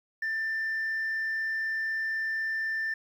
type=tone; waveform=sine; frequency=1782 Hz; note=A6; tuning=22 cents sharp; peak=-26 dBFS; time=0.22-2.94 s; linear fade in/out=5 ms; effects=tanh soft clip ceiling -26 dBFS + 10-bit